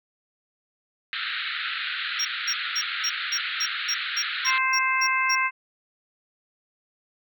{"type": "band-pass noise", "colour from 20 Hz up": "pink", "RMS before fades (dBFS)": -30, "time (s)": [1.13, 4.58], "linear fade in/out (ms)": 0, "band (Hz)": [1300, 4200], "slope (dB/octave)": 96}
{"type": "tone bursts", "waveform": "triangle", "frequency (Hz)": 5588, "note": "F8", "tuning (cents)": 0, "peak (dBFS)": -22, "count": 12, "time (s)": [2.19, 5.354], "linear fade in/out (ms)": 10, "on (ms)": 62, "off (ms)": 220}
{"type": "harmonic tone", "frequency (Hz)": 523.3, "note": "C5", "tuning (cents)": 0, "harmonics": [2, 3, 4, 5], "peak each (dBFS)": [-25, -28, -25, -28], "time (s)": [4.44, 5.51], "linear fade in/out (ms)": 50}
{"effects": []}